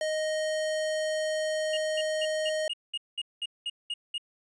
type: tone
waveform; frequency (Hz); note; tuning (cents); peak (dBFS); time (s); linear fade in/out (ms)
square; 622.3; D#5; 0; -28; 0.01-2.68; 2
type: tone bursts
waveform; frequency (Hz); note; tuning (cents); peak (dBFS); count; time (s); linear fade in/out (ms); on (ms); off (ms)
triangle; 2860; F7; +41; -28; 11; 1.73-4.181; 5; 41; 200
effects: resampled to 22050 Hz